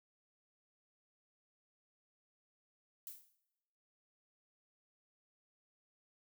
violet noise with exponential decay, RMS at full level -45 dBFS, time 3.07-3.36 s, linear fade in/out 0 ms, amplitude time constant 63 ms, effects noise-tail reverb RT60 1.0 s tail -19 dB re dry

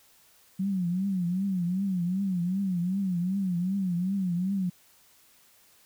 sine tone with vibrato, 185 Hz, F#3, in tune, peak -25 dBFS, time 0.59-4.7 s, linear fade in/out 10 ms, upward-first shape triangle, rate 2.6 Hz, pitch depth 150 cents each way, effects white hiss -60 dBFS RMS until 5.85 s

